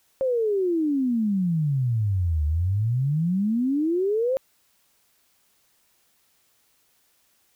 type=exponential two-way sweep; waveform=sine; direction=down then up; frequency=541 to 73.3 to 541 Hz; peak=-20 dBFS; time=0.21-4.37 s; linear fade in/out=0 ms; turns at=2.45 s; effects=white hiss -65 dBFS RMS until 7.55 s